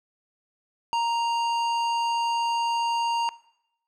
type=tone; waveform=square; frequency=932.3 Hz; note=A#5; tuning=in tune; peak=-23 dBFS; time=0.93-3.29 s; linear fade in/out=0 ms; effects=noise-tail reverb RT60 0.8 s tail -20 dB re dry + low-pass 5000 Hz 12 dB/octave